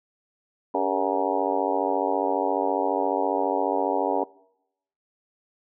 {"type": "harmonic tone with a mistuned harmonic", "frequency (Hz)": 94.6, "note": "F#2", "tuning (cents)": 39, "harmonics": [3, 4, 5, 6, 7, 8, 9, 10], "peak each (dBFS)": [-30, -30, -30, -30, -30, -30, -30, -30], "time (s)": [0.74, 4.24], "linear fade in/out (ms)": 5, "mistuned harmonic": 4, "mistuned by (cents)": 81, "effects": ["noise-tail reverb RT60 0.8 s tail -23 dB re dry"]}